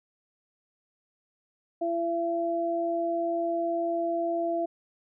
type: tone pair together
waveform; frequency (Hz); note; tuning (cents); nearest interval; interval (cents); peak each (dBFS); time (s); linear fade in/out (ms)
sine; 337.2 / 675.5; E4 / E5; +39 / +42; octave; 1203; -30 / -27; 1.81-4.66; 10
effects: none